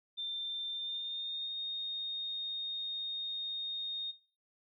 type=tone with pitch glide; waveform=sine; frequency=3578 to 3698 Hz; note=A7 to A#7; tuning=+28 to -15 cents; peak=-36 dBFS; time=0.17-4.12 s; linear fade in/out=20 ms; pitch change=+57 cents; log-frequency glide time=0.69-1.54 s; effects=noise-tail reverb RT60 0.4 s tail -18 dB re dry